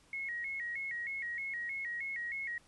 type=tone with vibrato; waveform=sine; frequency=2030 Hz; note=B6; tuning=47 cents sharp; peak=-36 dBFS; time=0.13-2.58 s; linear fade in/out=2 ms; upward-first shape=square; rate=3.2 Hz; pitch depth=120 cents each way; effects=pink hiss -65 dBFS RMS until 2.67 s + resampled to 24000 Hz